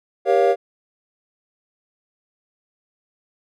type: chord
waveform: triangle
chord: G half-diminished seventh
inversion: none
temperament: equal with one note detuned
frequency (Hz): 392 / 474 / 554.4 / 698.5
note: G4 / Bb4 / Db5 / F5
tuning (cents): 0 / +29 / 0 / 0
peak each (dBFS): -17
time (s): 0.25-0.56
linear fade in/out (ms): 50
effects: none